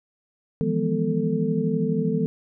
sine tone cluster, 159.9 / 172.2 / 204.1 / 243 / 442.7 Hz, D#3 / F3 / G#3 / B3 / A4, +48 / -24 / -30 / -28 / +11 cents, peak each -27 dBFS, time 0.61-2.26 s, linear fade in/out 0 ms, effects none

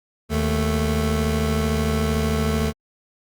25% pulse tone pair together, 77.78 / 220 Hz, D#2 / A3, 0 / 0 cents, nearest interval octave + tritone, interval 1800 cents, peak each -18 / -19 dBFS, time 0.29-2.73 s, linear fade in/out 50 ms, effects Opus 48 kbps

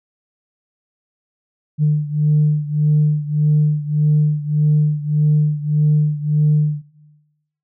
sine beating tone pair, 150 / 151.7 Hz, D3 / D#3, +37 / -44 cents, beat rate 1.7 Hz, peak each -14 / -17 dBFS, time 1.78-6.82 s, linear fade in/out 50 ms, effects noise-tail reverb RT60 1.0 s tail -17 dB re dry + tanh soft clip ceiling -7 dBFS

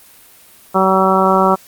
harmonic tone, 190 Hz, F#3, 46 cents sharp, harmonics 1 / 2 / 3 / 4 / 5 / 6 / 7, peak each -17 / -17 / -17 / -17 / -17 / -17 / -17 dBFS, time 0.74-1.56 s, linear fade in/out 20 ms, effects white hiss -44 dBFS RMS until 1.67 s + Opus 32 kbps

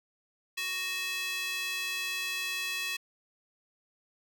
square tone with high-pass filter, 371.1 Hz, F#4, 5 cents sharp, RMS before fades -34 dBFS, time 0.57-2.97 s, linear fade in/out 10 ms, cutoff 2500 Hz, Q 2.2, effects none

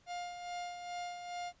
45% pulse tone with tremolo, 706 Hz, F5, 19 cents sharp, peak -38 dBFS, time 0.06-1.53 s, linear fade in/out 50 ms, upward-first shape sine, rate 2.4 Hz, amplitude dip 50%, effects pink hiss -68 dBFS RMS until 1.6 s + resampled to 16000 Hz

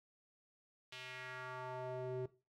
square tone with band-pass filter sweep, 127.7 Hz, C3, 42 cents flat, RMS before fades -45 dBFS, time 0.92-2.26 s, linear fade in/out 5 ms, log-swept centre 3200 to 360 Hz, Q 1.9, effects noise-tail reverb RT60 0.3 s tail -17 dB re dry

